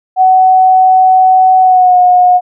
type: tone with pitch glide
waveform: sine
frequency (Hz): 749 to 723.5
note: F#5 to F#5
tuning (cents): +21 to -39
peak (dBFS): -3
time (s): 0.16-2.41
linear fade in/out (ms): 50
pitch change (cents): -60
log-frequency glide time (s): 1.6-1.98
effects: none